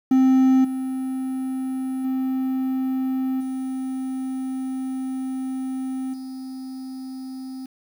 triangle tone with level steps, 261.6 Hz, C4, in tune, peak -11 / -22 / -19 / -23 / -29 dBFS, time 0.11-7.66 s, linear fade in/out 5 ms, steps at 0.64 / 2.04 / 3.4 / 6.13 s, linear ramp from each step 10 ms, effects 8-bit

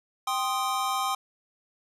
square chord, C minor, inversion second, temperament equal with one note detuned, 784 / 1050.1 / 1244.5 Hz, G5 / C6 / Eb6, 0 / +6 / 0 cents, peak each -31 dBFS, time 0.27-1.15 s, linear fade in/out 5 ms, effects resampled to 32000 Hz

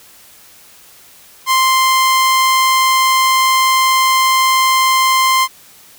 sawtooth tone, 1046.5 Hz, C6, in tune, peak -6 dBFS, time 1.46-5.48 s, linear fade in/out 50 ms, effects white hiss -43 dBFS RMS until 5.98 s

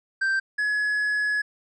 triangle tone pair in turn, 1567 / 1691.2 Hz, G6 / G#6, -1 / +31 cents, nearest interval minor second, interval 132 cents, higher second, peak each -19 / -20 dBFS, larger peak first, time 0.21-0.4 / 0.58-1.42 s, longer second, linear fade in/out 10 ms, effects resampled to 22050 Hz

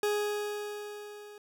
40% pulse tone with level ramp, 415.7 Hz, G#4, 2 cents sharp, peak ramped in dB -25 to -46 dBFS, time 0.03-1.38 s, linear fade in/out 2 ms, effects none

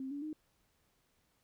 sine tone with pitch steps, 265 / 285.7 / 307.9 Hz, C4 / D4 / D#4, +22 / -48 / -18 cents, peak -38 dBFS, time 0-0.33 s, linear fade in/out 2 ms, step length 110 ms, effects pink hiss -75 dBFS RMS until 1.43 s

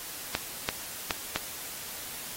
clicks, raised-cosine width 0.2 ms, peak -9 dBFS, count 4, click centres 0.351 / 0.689 / 1.108 / 1.36 s, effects white hiss -40 dBFS RMS until 2.36 s + AAC 48 kbps

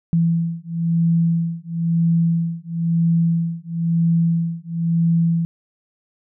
sine beating tone pair, 166.6 / 167.6 Hz, E3 / E3, +19 / +29 cents, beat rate 1 Hz, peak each -19 dBFS, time 0.13-5.45 s, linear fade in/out 0 ms, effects none

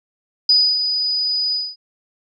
sine tone with ADSR envelope, 4962 Hz, D#8, 6 cents flat, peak -9 dBFS, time 0.49-1.76 s, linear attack 4 ms, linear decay 280 ms, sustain -8 dB, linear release 230 ms, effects none

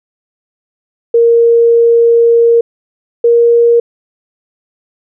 sine tone pair in turn, 466.2 / 470 Hz, A#4 / A#4, 0 / +14 cents, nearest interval unison, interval 14 cents, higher second, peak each -4 dBFS, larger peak neither, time 1.14-2.61 / 3.24-3.8 s, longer first, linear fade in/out 5 ms, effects none

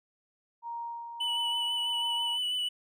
sine tone with tremolo, 936 Hz, A#5, 7 cents sharp, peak -34 dBFS, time 0.62-2.39 s, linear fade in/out 50 ms, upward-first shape sine, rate 1.5 Hz, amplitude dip 45%
triangle tone with vibrato, 2975 Hz, F#7, 9 cents sharp, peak -27 dBFS, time 1.2-2.69 s, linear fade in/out 10 ms, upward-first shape sine, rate 6.1 Hz, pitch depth 20 cents each way
effects none

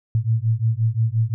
sine beating tone pair, 110 / 115.7 Hz, A2 / A#2, 0 / -13 cents, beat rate 5.7 Hz, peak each -20 dBFS, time 0.15-1.34 s, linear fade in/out 0 ms, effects none

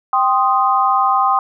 sine chord, C minor, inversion second, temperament equal, 784 / 1046.5 / 1244.5 Hz, G5 / C6 / Eb6, 0 / 0 / 0 cents, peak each -16 dBFS, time 0.13-1.39 s, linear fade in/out 2 ms, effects none

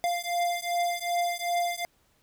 square beating tone pair, 696 / 698.6 Hz, F5 / F5, -6 / 0 cents, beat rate 2.6 Hz, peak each -30 dBFS, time 0.04-1.85 s, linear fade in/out 0 ms, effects pink hiss -67 dBFS RMS until 2.22 s

